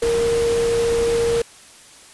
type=tone in noise; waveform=sine; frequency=466.2 Hz; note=A#4; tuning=in tune; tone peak=-16 dBFS; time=0.02-1.42 s; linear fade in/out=5 ms; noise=pink; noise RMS=-28 dBFS; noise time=0.02-1.42 s; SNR=+9 dB; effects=white hiss -45 dBFS RMS until 2.13 s + resampled to 24000 Hz